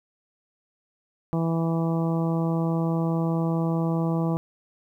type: harmonic tone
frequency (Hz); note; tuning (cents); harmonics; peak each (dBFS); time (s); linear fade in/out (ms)
164.81; E3; 0; 1 / 2 / 3 / 4 / 5 / 6 / 7; -23 / -29 / -33 / -35 / -37 / -39 / -40; 1.33-4.37; 0
effects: 10-bit